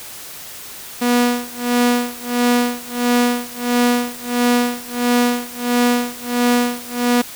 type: tone with tremolo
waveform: sawtooth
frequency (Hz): 242.9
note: B3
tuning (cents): -29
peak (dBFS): -8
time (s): 1.01-7.22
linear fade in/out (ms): 10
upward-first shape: sine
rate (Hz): 1.5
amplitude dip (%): 95
effects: white hiss -34 dBFS RMS until 7.35 s